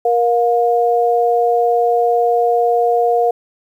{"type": "tone pair together", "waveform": "sine", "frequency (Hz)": [472.1, 710], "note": ["A#4", "F5"], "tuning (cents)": [22, 28], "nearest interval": "perfect fifth", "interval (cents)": 706, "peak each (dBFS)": -14, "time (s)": [0.05, 3.31], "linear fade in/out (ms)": 5, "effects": ["8-bit"]}